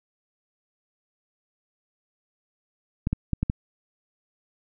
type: clicks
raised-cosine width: 5 ms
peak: -11 dBFS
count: 5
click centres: 3.071 / 3.13 / 3.333 / 3.43 / 3.499 s
effects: none